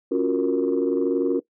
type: chord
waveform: sine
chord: Gb major seventh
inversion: second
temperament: equal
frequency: 277.2 / 349.2 / 370 / 466.2 Hz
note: Db4 / F4 / Gb4 / Bb4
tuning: 0 / 0 / 0 / 0 cents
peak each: -23 / -24 / -24 / -23 dBFS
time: 0.11-1.4 s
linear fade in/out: 10 ms
effects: noise-tail reverb RT60 0.1 s tail -19 dB re dry + tanh soft clip ceiling -12 dBFS